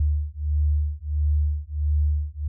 sine beating tone pair, 73.8 / 75.3 Hz, D2 / D2, +9 / +44 cents, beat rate 1.5 Hz, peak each -23 dBFS, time 0-2.48 s, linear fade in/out 5 ms, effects none

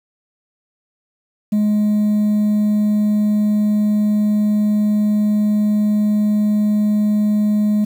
sine tone, 210 Hz, G#3, 19 cents sharp, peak -10 dBFS, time 1.52-7.85 s, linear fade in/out 10 ms, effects tanh soft clip ceiling -12 dBFS + 7-bit

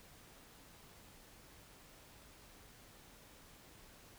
silence, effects pink hiss -60 dBFS RMS until 4.18 s

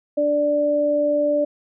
sine tone pair together, 293.6 / 587.3 Hz, D4 / D5, 0 / 0 cents, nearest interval octave, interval 1200 cents, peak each -24 / -17 dBFS, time 0.17-1.45 s, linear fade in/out 10 ms, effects none

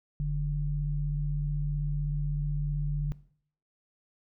sine tone pair together, 43.65 / 146.83 Hz, F1 / D3, 0 / 0 cents, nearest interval octave + major sixth, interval 2100 cents, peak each -31 / -29 dBFS, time 0.2-3.12 s, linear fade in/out 0 ms, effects noise-tail reverb RT60 0.6 s tail -19 dB re dry

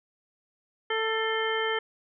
harmonic tone with a mistuned harmonic, 444.1 Hz, A4, 16 cents sharp, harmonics 1 / 2 / 3 / 4 / 5 / 7, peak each -29 / -34 / -34 / -32 / -35 / -34 dBFS, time 0.9-1.79 s, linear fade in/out 5 ms, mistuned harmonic 5, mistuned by -74 cents, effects none

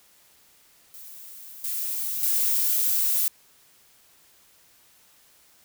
violet noise with level steps, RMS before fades -43 / -29 / -23 dBFS, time 0.94-3.28 s, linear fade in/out 0 ms, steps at 1.64 / 2.23 s, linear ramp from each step 2 ms, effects white hiss -58 dBFS RMS until 5.64 s

